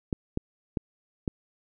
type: clicks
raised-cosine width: 3 ms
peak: -14 dBFS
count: 4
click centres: 0.128 / 0.374 / 0.772 / 1.278 s
effects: none